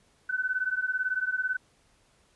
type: beating tone pair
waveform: sine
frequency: 1500 / 1518 Hz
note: F#6 / F#6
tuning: +23 / +44 cents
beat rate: 18 Hz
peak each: -30 / -29 dBFS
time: 0.29-1.57 s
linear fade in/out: 10 ms
effects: pink hiss -65 dBFS RMS until 2.35 s + resampled to 24000 Hz